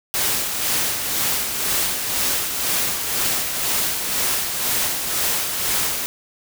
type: noise with tremolo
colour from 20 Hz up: white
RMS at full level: -20 dBFS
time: 0.14-6.06 s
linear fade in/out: 0 ms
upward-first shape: sine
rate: 2 Hz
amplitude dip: 45%
effects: none